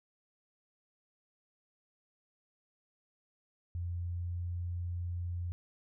sine tone with pitch glide, 87 to 87.55 Hz, F2 to F2, -6 to +5 cents, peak -34 dBFS, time 3.75-5.52 s, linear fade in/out 0 ms, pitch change +11 cents, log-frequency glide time 3.92-4.43 s, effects none

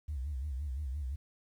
sine tone with vibrato, 69.3 Hz, C#2, in tune, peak -33 dBFS, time 0.08-1.16 s, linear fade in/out 10 ms, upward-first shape sine, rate 5.8 Hz, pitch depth 170 cents each way, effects tanh soft clip ceiling -30 dBFS + 11-bit

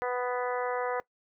harmonic tone, 247.8 Hz, B3, 6 cents sharp, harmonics 2 / 3 / 4 / 5 / 6 / 7 / 8, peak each -31 / -35 / -37 / -39 / -41 / -42 / -43 dBFS, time 0.02-1 s, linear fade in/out 0 ms, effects noise-tail reverb RT60 0.1 s tail -20 dB re dry

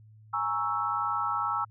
sine chord, A# half-diminished seventh, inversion third, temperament equal, 830.6 / 932.3 / 1108.7 / 1318.5 Hz, G#5 / A#5 / C#6 / E6, 0 / 0 / 0 / 0 cents, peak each -34 / -34 / -34 / -29 dBFS, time 0.33-1.65 s, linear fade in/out 10 ms, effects added 108 Hz sine -51 dBFS peak until 1.7 s

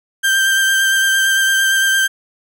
35% pulse tone with vibrato, 1574 Hz, G6, 7 cents sharp, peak -10 dBFS, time 0.23-2.08 s, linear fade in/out 20 ms, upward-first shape triangle, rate 8.8 Hz, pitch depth 20 cents each way, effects none

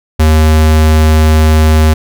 square tone, 78.1 Hz, D#2, 7 cents sharp, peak -5 dBFS, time 0.19-1.94 s, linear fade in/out 10 ms, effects none

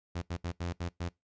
sawtooth tone bursts at uneven times, 86.9 Hz, F2, 8 cents flat, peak -29 dBFS, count 6, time 0.15-0.22 / 0.3-0.37 / 0.44-0.52 / 0.6-0.73 / 0.8-0.89 / 1-1.09 s, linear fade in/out 10 ms, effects noise-tail reverb RT60 0.2 s tail -23 dB re dry + resampled to 16000 Hz

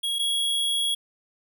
square tone pair in turn, 3309 / 3323 Hz, G#7 / G#7, -7 / 0 cents, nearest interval unison, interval 7 cents, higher second, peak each -25 / -23 dBFS, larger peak second, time 0.03-0.19 / 0.19-0.95 s, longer second, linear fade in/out 10 ms, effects none

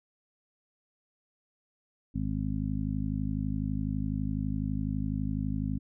harmonic tone, 52 Hz, G#1, 3 cents sharp, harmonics 1 / 2 / 3 / 4 / 5, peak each -35 / -35 / -35 / -35 / -35 dBFS, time 2.14-5.79 s, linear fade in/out 20 ms, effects none

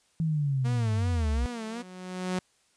sine linear sweep, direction down, 164.81 to 60.1 Hz, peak -24 dBFS, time 0.2-1.46 s, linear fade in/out 0 ms
sawtooth tone with vibrato, 231.6 Hz, A#3, 11 cents flat, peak -30 dBFS, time 0.64-1.83 s, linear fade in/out 20 ms, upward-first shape sine, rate 2.7 Hz, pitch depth 100 cents each way
sawtooth tone with exponential growth, 183.4 Hz, F#3, 15 cents flat, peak -22 dBFS, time 1.28-2.39 s, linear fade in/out 2 ms, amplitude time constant 240 ms
effects white hiss -67 dBFS RMS until 2.76 s + resampled to 22050 Hz

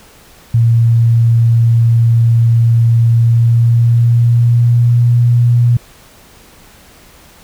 sine tone with pitch glide, 116 to 120.02 Hz, A#2 to B2, -8 to -49 cents, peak -6 dBFS, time 0.54-5.77 s, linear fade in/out 5 ms, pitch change +59 cents, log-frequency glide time 3.1-5.15 s, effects pink hiss -42 dBFS RMS until 7.43 s

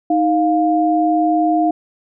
sine tone pair together, 313.2 / 703 Hz, D#4 / F5, +11 / +11 cents, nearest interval octave + major second, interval 1400 cents, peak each -15 dBFS, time 0.1-1.71 s, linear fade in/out 5 ms, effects none

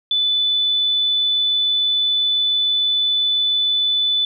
sine tone, 3493 Hz, A7, 13 cents flat, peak -15 dBFS, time 0.11-4.25 s, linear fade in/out 2 ms, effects none

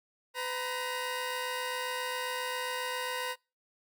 15% pulse tone pair together, 505 / 942.6 Hz, B4 / A#5, +39 / +19 cents, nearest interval major seventh, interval 1080 cents, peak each -29 / -30 dBFS, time 0.34-3.36 s, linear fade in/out 50 ms, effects noise-tail reverb RT60 0.3 s tail -26 dB re dry + Opus 48 kbps

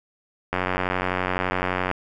click train, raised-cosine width 0.5 ms, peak -8 dBFS, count 128, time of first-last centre 0.53-1.913 s, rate 91.8 Hz, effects none

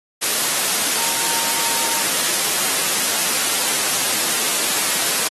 sine tone in noise, 920 Hz, A#5, 23 cents flat, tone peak -30 dBFS, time 0.97-2.03 s, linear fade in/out 20 ms, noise white, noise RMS -19 dBFS, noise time 0.21-5.29 s, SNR -14 dB, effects high-pass 200 Hz 12 dB/octave + AAC 32 kbps

